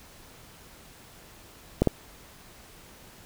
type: clicks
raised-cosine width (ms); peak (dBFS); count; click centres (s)
2; -6; 2; 1.82 / 1.873
effects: pink hiss -51 dBFS RMS until 3.25 s